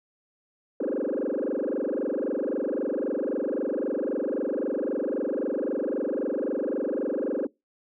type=tone with frequency modulation; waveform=sine; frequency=406 Hz; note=G#4; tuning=39 cents flat; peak=-23 dBFS; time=0.8-7.47 s; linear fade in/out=5 ms; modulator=23.8 Hz; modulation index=6.4; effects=noise-tail reverb RT60 0.2 s tail -23 dB re dry + tanh soft clip ceiling -23 dBFS